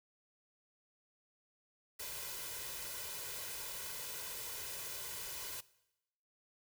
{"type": "noise with comb filter", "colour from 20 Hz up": "white", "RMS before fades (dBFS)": -44, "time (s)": [1.99, 5.61], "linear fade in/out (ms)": 10, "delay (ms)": 2, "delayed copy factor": 0.65, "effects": ["noise-tail reverb RT60 0.9 s tail -20 dB re dry"]}